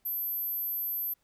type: tone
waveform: sine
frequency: 12280 Hz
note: G9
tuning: 37 cents flat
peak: -30 dBFS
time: 0.05-1.14 s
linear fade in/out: 10 ms
effects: pink hiss -73 dBFS RMS until 1.23 s